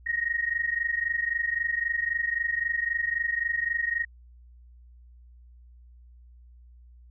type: tone pair together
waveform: sine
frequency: 1862 / 1885.8 Hz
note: A#6 / A#6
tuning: -2 / +20 cents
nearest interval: unison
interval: 22 cents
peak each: -28 dBFS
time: 0.06-4.05 s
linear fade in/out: 10 ms
effects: added 60 Hz sine -49 dBFS peak until 7.1 s